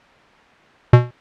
square tone with exponential decay, 122 Hz, B2, 21 cents flat, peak -3 dBFS, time 0.93-1.11 s, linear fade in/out 5 ms, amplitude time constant 39 ms, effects white hiss -48 dBFS RMS until 1.2 s + low-pass 2000 Hz 12 dB/octave

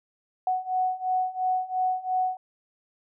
sine beating tone pair, 740 / 742.9 Hz, F#5 / F#5, 0 / +7 cents, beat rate 2.9 Hz, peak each -28 / -26 dBFS, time 0.47-2.37 s, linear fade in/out 2 ms, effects none

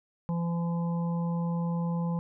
harmonic tone, 170 Hz, F3, 46 cents flat, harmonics 1 / 3 / 5 / 6, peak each -27 / -40 / -42 / -44 dBFS, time 0.29-2.19 s, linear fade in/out 0 ms, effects none

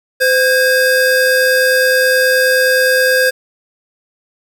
square tone pair together, 512.5 / 1627 Hz, C5 / G#6, -36 / -36 cents, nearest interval octave + minor sixth, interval 2000 cents, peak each -13 dBFS, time 0.2-3.31 s, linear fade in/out 20 ms, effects 7-bit

